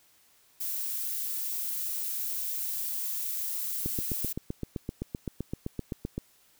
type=noise; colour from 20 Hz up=violet; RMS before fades=-33 dBFS; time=0.6-4.33 s; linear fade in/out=10 ms
type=click train; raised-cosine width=3 ms; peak=-19 dBFS; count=19; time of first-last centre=3.86-6.18 s; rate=7.76 Hz
effects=white hiss -63 dBFS RMS until 6.59 s